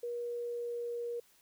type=tone with pitch glide; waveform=sine; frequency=478.1 to 474.5 Hz; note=A#4 to A#4; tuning=+44 to +31 cents; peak=-35 dBFS; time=0.03-1.2 s; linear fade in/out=5 ms; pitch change=-13 cents; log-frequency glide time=0.22-1 s; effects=white hiss -66 dBFS RMS until 1.41 s